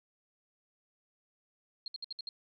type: tone bursts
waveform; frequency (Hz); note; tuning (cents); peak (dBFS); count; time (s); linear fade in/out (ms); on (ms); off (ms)
sine; 4228; C8; +17; -37; 6; 1.86-2.29; 2; 20; 62
effects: none